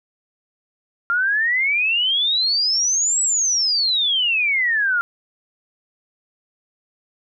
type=exponential two-way sweep; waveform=sine; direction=up then down; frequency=1379 to 7902 to 1379 Hz; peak=-16 dBFS; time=1.1-5.01 s; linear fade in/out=0 ms; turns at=3.22 s; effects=none